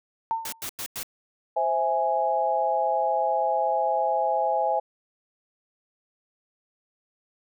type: tone with exponential decay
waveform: sine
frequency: 903 Hz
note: A5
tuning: 45 cents sharp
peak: -20 dBFS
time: 0.31-0.64 s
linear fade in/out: 0 ms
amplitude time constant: 70 ms
type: noise bursts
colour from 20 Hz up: white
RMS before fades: -33 dBFS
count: 4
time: 0.45-1.031 s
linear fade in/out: 2 ms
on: 74 ms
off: 95 ms
type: chord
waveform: sine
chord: C augmented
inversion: none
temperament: equal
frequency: 523.3 / 659.3 / 830.6 Hz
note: C5 / E5 / G#5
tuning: 0 / 0 / 0 cents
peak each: -28 / -26 / -24 dBFS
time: 1.56-4.8 s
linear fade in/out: 10 ms
effects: none